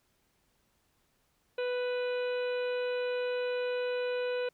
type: harmonic tone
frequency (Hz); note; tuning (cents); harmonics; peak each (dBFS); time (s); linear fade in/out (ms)
494.9; B4; +4; 1 / 2 / 3 / 4 / 5 / 6 / 7 / 8; -30 / -46 / -42 / -53 / -44 / -49 / -58 / -50; 1.58-4.49; 5
effects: pink hiss -73 dBFS RMS until 4.53 s